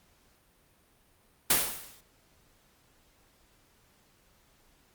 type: noise with exponential decay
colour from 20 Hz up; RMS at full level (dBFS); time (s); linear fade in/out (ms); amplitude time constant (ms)
white; -20; 1.5-2.01; 5; 110
effects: pink hiss -65 dBFS RMS until 4.94 s + Opus 48 kbps